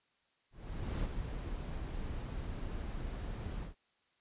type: noise with ADSR envelope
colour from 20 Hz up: brown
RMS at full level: -34 dBFS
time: 0.51-3.75 s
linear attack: 530 ms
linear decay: 31 ms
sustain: -6 dB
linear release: 130 ms
effects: white hiss -75 dBFS RMS until 4.2 s + resampled to 8000 Hz